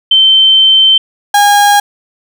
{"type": "tone pair in turn", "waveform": ["sine", "35% pulse"], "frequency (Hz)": [3100, 817.5], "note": ["G7", "G#5"], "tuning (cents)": [-20, -28], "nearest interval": "octave + major seventh", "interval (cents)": 2308, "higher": "first", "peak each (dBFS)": -3, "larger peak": "neither", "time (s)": [[0.11, 0.98], [1.34, 1.8]], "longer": "first", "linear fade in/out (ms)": 5, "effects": []}